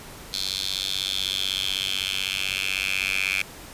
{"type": "tone with high-pass filter sweep", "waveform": "10% pulse", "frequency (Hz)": 96, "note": "G2", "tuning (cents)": -36, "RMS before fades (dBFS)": -27, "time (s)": [0.33, 3.42], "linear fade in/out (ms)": 5, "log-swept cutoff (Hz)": [4000, 2400], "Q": 5.6, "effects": ["pink hiss -42 dBFS RMS until 3.73 s", "resampled to 32000 Hz"]}